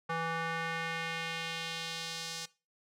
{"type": "tone with band-pass filter sweep", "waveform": "square", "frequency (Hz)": 164.81, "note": "E3", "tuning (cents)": 0, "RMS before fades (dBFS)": -37, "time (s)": [0.09, 2.46], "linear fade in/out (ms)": 10, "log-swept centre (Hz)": [1200, 5400], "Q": 1.4, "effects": ["noise-tail reverb RT60 0.3 s tail -20 dB re dry"]}